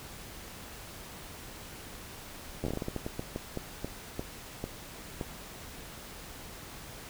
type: slowing click train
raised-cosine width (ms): 2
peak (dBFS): -20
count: 18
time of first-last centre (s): 2.64-5.212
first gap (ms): 11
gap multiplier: 1.28
effects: pink hiss -46 dBFS RMS until 7.09 s